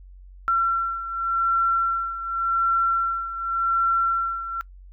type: beating tone pair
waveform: sine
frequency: 1357 / 1357.88 Hz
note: E6 / F6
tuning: +50 / -49 cents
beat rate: 0.88 Hz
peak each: -21 / -26 dBFS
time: 0.48-4.61 s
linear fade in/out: 0 ms
effects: noise-tail reverb RT60 0.1 s tail -22 dB re dry + added 46 Hz sine -42 dBFS peak until 4.92 s